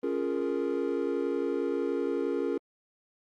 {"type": "chord", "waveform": "triangle", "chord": "Bb minor seventh", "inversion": "first", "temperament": "equal", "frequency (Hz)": [277.2, 349.2, 415.3, 466.2], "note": ["Db4", "F4", "Ab4", "Bb4"], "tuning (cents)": [0, 0, 0, 0], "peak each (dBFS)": -31, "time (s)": [0.03, 2.58], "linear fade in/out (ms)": 5, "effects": ["Opus 32 kbps"]}